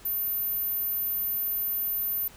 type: tone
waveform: sine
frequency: 13480 Hz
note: G#9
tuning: 25 cents sharp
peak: -26 dBFS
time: 0.05-2.28 s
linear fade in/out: 5 ms
effects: pink hiss -51 dBFS RMS until 2.36 s